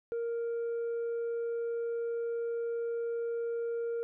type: tone with tanh clipping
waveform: sine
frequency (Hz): 466.2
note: A#4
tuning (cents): 0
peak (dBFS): -32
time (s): 0.12-4.03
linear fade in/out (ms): 0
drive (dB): 2
effects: none